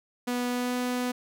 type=tone with pitch glide; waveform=sawtooth; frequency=245.6 to 248.2 Hz; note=B3 to B3; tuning=-9 to +9 cents; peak=-23 dBFS; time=0.27-1.12 s; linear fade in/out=10 ms; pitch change=+18 cents; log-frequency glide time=0.48-0.75 s; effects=none